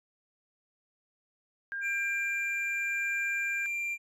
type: tone with tremolo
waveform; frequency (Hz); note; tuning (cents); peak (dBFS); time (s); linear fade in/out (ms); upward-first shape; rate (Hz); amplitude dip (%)
sine; 1604; G6; +39; -32; 1.72-3.66; 0; sine; 0.84; 30
type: tone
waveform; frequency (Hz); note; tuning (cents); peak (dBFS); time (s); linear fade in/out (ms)
triangle; 2375; D7; +19; -29; 1.81-3.98; 50
effects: resampled to 32000 Hz